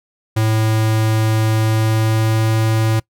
square tone with pitch glide, 110 to 110.89 Hz, A2 to A2, 0 to +14 cents, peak -14 dBFS, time 0.36-3 s, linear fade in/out 10 ms, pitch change +14 cents, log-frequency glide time 1.51-2.55 s, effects noise-tail reverb RT60 0.1 s tail -23 dB re dry

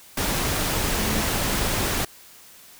sine tone in noise, 213.2 Hz, G#3, 46 cents sharp, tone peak -29 dBFS, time 0.98-1.23 s, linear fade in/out 5 ms, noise pink, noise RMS -24 dBFS, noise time 0.17-2.05 s, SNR -8 dB, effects white hiss -48 dBFS RMS until 2.79 s

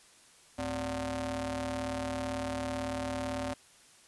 sawtooth ring-modulated tone, 160.8 Hz, E3, 43 cents flat, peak -26 dBFS, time 0.58-3.54 s, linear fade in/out 10 ms, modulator 421 Hz, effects white hiss -59 dBFS RMS until 4.07 s + resampled to 24000 Hz

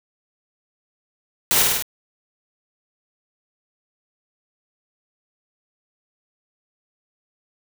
white noise with echo, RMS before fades -18 dBFS, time 1.51-1.62 s, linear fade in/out 0 ms, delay 51 ms, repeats 4, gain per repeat -2 dB, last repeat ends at 1.824 s, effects none

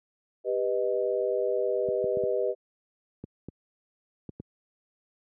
sine chord, G augmented, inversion none, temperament equal with one note detuned, 395.2 / 493.9 / 622.3 Hz, G4 / B4 / D#5, +14 / 0 / 0 cents, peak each -29 / -28 / -30 dBFS, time 0.44-2.55 s, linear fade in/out 50 ms
clicks, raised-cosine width 3 ms, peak -24 dBFS, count 8, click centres 1.887 / 2.042 / 2.171 / 2.237 / 3.24 / 3.486 / 4.292 / 4.4 s
effects high-pass 100 Hz 12 dB/octave

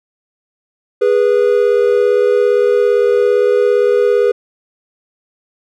triangle tone pair together, 411.6 / 489.2 Hz, G#4 / B4, -16 / -16 cents, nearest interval minor third, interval 300 cents, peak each -10 dBFS, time 1.01-4.32 s, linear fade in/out 10 ms, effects none

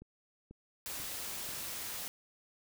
click train, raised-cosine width 3 ms, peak -38 dBFS, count 4, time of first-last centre 0.02-1.491 s, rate 2.04 Hz
white noise, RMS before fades -41 dBFS, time 0.86-2.08 s, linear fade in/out 0 ms
effects none

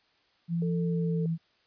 sine tone with pitch glide, 168.9 to 164.57 Hz, E3 to E3, +42 to -3 cents, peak -26 dBFS, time 0.48-1.38 s, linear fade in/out 50 ms, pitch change -45 cents, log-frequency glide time 0.84-1.24 s
sine tone, 445.7 Hz, A4, 22 cents sharp, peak -34 dBFS, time 0.62-1.26 s, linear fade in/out 2 ms
effects white hiss -67 dBFS RMS until 1.66 s + resampled to 11025 Hz

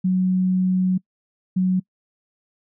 sine tone pair in turn, 185 / 185 Hz, F#3 / F#3, 0 / 0 cents, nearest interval unison, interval 0 cents, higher neither, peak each -16 / -16 dBFS, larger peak neither, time 0.04-0.98 / 1.56-1.8 s, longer first, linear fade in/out 10 ms, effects noise-tail reverb RT60 0.1 s tail -25 dB re dry

